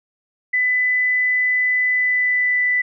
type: tone with pitch glide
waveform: sine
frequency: 2000 to 1987.3 Hz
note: B6 to B6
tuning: +21 to +10 cents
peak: -15 dBFS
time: 0.53-2.82 s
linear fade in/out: 10 ms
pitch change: -11 cents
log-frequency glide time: 1.94-2.61 s
effects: none